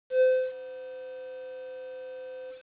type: tone with ADSR envelope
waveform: triangle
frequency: 514 Hz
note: C5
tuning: 31 cents flat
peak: -15 dBFS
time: 0.1-2.63 s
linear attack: 110 ms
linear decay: 310 ms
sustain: -21 dB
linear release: 130 ms
effects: resampled to 8000 Hz + 9-bit

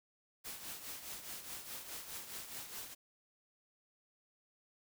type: noise with tremolo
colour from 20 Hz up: white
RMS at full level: -44 dBFS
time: 0.44-2.95 s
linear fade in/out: 20 ms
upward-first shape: triangle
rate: 4.8 Hz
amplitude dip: 65%
effects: none

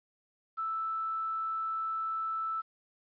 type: tone with quantisation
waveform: sine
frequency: 1318.5 Hz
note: E6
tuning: in tune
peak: -31 dBFS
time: 0.57-2.62 s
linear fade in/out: 20 ms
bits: 10
effects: resampled to 11025 Hz

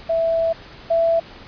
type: tone pair in turn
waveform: sine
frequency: 659.3 / 664.7 Hz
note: E5 / E5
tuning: 0 / +14 cents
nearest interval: unison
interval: 14 cents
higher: second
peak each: -16 / -14 dBFS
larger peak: second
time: 0.09-0.53 / 0.9-1.2 s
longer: first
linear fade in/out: 10 ms
effects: pink hiss -41 dBFS RMS until 1.47 s + resampled to 11025 Hz

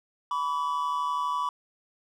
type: tone pair together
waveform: triangle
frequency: 990 / 1142.1 Hz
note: B5 / D6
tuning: +4 / -49 cents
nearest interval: major second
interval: 247 cents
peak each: -27 dBFS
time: 0.31-1.49 s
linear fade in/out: 2 ms
effects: none

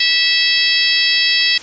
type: harmonic tone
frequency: 654 Hz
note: E5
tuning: 14 cents flat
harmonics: 3 / 4 / 5 / 6 / 7 / 8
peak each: -19 / -19 / -19 / -19 / -19 / -19 dBFS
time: 0-1.58 s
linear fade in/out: 5 ms
effects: white hiss -34 dBFS RMS until 1.62 s + resampled to 16000 Hz

